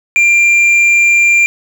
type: tone with hard clipping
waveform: sine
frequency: 2381 Hz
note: D7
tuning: 23 cents sharp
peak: -7 dBFS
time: 0.16-1.46 s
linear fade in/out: 0 ms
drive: 4 dB
effects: none